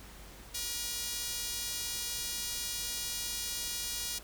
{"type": "tone with high-pass filter", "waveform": "sawtooth", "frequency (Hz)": 477.9, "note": "A#4", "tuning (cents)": 43, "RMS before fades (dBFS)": -37, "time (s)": [0.54, 4.19], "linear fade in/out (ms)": 10, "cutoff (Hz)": 4700, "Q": 0.98, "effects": ["added 50 Hz sine -52 dBFS peak until 4.23 s", "pink hiss -52 dBFS RMS until 4.23 s"]}